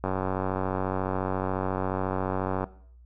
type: click train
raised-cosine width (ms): 1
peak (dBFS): -14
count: 246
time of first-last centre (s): 0.04-2.641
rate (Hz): 94.2
effects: noise-tail reverb RT60 0.6 s tail -19 dB re dry + added 60 Hz sine -49 dBFS peak until 3.05 s

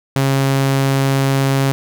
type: tone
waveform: sawtooth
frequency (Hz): 136.1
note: C#3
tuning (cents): -31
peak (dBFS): -9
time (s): 0.16-1.72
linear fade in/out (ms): 0
effects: none

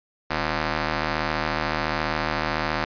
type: ring-modulated tone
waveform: 5% pulse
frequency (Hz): 155.56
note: D#3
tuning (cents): 0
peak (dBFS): -9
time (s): 0.3-2.85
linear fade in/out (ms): 10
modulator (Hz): 426
effects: resampled to 11025 Hz

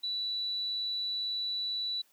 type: tone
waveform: sine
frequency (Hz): 3951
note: B7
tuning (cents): 0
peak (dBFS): -31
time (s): 0.03-2.02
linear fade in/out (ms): 10
effects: white hiss -67 dBFS RMS until 2.12 s + high-pass 200 Hz 12 dB/octave

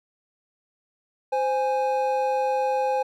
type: tone pair together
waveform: triangle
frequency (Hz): 520 / 827.5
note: C5 / G#5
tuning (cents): -11 / -6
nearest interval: minor sixth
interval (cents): 805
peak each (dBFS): -22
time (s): 1.32-3.03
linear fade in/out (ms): 10
effects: none

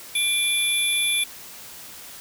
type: tone cluster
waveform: sine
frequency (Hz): 2374 / 3454 / 11050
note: D7 / A7 / F9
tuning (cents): +18 / -33 / -20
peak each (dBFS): -24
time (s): 0.15-1.24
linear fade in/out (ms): 5
effects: white hiss -41 dBFS RMS until 2.2 s

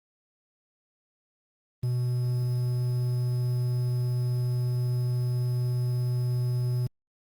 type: tone with quantisation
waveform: triangle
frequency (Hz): 123.47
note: B2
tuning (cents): 0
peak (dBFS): -22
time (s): 1.83-6.87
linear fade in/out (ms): 5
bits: 8
effects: Opus 24 kbps

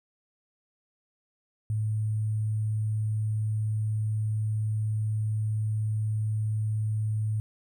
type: tone with sample-and-hold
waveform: sine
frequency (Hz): 107.9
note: A2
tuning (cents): -33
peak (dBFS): -25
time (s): 1.7-7.4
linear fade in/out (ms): 0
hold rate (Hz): 8820
effects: none

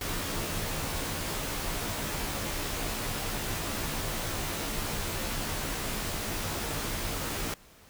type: noise with comb filter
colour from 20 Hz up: pink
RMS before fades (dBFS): -33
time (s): 0.01-7.54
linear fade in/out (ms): 2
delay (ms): 16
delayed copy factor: -0.65
effects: pink hiss -56 dBFS RMS until 7.89 s

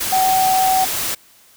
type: tone in noise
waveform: sine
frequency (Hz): 756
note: F#5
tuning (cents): +37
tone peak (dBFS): -13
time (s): 0.12-0.85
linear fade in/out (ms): 10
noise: white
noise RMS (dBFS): -22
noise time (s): 0-1.15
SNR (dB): +6
effects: white hiss -50 dBFS RMS until 1.56 s

